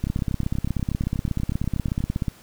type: two click trains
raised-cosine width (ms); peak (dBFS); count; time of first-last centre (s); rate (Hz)
5; -11 / -14; 38 / 17; 0.04-2.282 / 0.07-2.005; 16.5 / 8.27
effects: pink hiss -50 dBFS RMS until 2.42 s